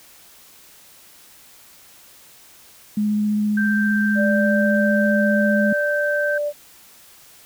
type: tone with vibrato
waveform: sine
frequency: 210 Hz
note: G#3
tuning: 19 cents sharp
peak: -17 dBFS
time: 2.97-5.73 s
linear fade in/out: 5 ms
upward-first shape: sine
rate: 15 Hz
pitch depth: 9 cents each way
type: tone with pitch glide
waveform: sine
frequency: 1568 to 1556.3 Hz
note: G6 to G6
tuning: 0 to -13 cents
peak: -21 dBFS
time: 3.57-6.38 s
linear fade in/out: 5 ms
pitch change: -13 cents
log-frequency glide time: 4.09-6.07 s
type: tone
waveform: sine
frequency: 587.3 Hz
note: D5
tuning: in tune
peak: -20 dBFS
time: 4.15-6.53 s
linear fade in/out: 50 ms
effects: white hiss -48 dBFS RMS until 7.45 s